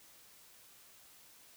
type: silence
effects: white hiss -60 dBFS RMS until 1.56 s